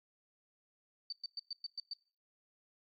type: tone bursts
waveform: sine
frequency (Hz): 4588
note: D8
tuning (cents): -41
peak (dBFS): -38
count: 7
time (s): 1.1-1.935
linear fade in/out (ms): 2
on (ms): 25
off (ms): 110
effects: noise-tail reverb RT60 0.5 s tail -24 dB re dry + AAC 64 kbps